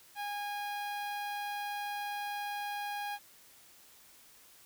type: tone with notch filter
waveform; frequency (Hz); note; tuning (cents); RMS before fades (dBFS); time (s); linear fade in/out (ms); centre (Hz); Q
sawtooth; 820; G#5; -22; -38; 0.15-3.19; 50; 7200; 0.94
effects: white hiss -59 dBFS RMS until 4.65 s